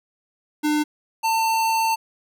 square tone pair in turn, 300.4 / 896.8 Hz, D4 / A5, +39 / +33 cents, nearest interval octave + perfect fifth, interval 1894 cents, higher second, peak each -19 dBFS, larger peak neither, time 0.63-0.84 / 1.23-1.96 s, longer second, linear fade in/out 20 ms, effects none

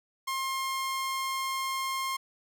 sawtooth tone, 1065 Hz, C6, 30 cents sharp, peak -26 dBFS, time 0.27-2.17 s, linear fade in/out 10 ms, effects none

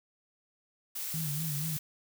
blue noise, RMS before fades -37 dBFS, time 0.95-1.79 s, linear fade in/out 10 ms
sine tone with vibrato, 152.5 Hz, D#3, 34 cents flat, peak -33 dBFS, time 1.14-1.77 s, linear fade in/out 2 ms, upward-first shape sine, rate 4.2 Hz, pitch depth 110 cents each way
effects none

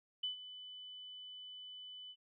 sine tone with ADSR envelope, 3000 Hz, F#7, 23 cents sharp, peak -34 dBFS, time 0.23-2.16 s, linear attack 7 ms, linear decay 120 ms, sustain -14 dB, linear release 56 ms, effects none

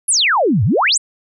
sine exponential two-way sweep, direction down then up, 11450 to 91.3 to 9150 Hz, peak -11 dBFS, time 0.08-0.98 s, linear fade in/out 10 ms, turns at 0.64 s, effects none

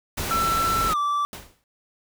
pink noise, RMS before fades -28 dBFS, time 0.17-0.94 s, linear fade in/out 10 ms
triangle tone with pitch glide, 1337 to 1163.9 Hz, E6 to D6, +24 to -16 cents, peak -19 dBFS, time 0.31-1.25 s, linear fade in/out 0 ms, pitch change -240 cents, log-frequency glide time 0.88-0.97 s
pink noise with exponential decay, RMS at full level -33 dBFS, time 1.33-1.64 s, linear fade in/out 1 ms, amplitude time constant 66 ms
effects none

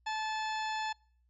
harmonic tone with a mistuned harmonic, 870 Hz, A5, 20 cents flat, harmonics 1 / 2 / 3 / 4 / 5 / 6 / 8, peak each -34 / -40 / -44 / -46 / -48 / -50 / -52 dBFS, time 0.06-0.93 s, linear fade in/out 10 ms, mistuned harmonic 5, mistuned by -30 cents, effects noise-tail reverb RT60 0.5 s tail -25 dB re dry + added 60 Hz sine -67 dBFS peak until 1.29 s

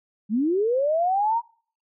sine linear sweep, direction up, 195.9 to 959 Hz, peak -19 dBFS, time 0.29-1.42 s, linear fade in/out 50 ms, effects noise-tail reverb RT60 0.5 s tail -25 dB re dry

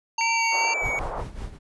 harmonic tone, 915 Hz, A#5, 32 cents flat, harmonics 1 / 3 / 5 / 7, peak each -24 / -29 / -31 / -32 dBFS, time 0.18-0.74 s, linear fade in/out 5 ms
triangle tone with vibrato, 2282 Hz, C#7, 50 cents sharp, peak -23 dBFS, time 0.21-0.99 s, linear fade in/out 0 ms, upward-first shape sine, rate 2.4 Hz, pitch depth 30 cents each way
white band-pass noise, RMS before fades -33 dBFS, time 0.5-1.25 s, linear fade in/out 50 ms, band 440 to 1000 Hz, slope 24 dB/octave
brown noise with tremolo, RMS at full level -31 dBFS, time 0.81-1.59 s, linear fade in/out 50 ms, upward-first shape sine, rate 5.3 Hz, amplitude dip 70%
effects resampled to 24000 Hz

